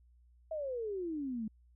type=exponential sweep; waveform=sine; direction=down; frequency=652 to 210 Hz; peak=-35 dBFS; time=0.51-1.48 s; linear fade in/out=5 ms; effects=added 60 Hz sine -61 dBFS peak until 1.75 s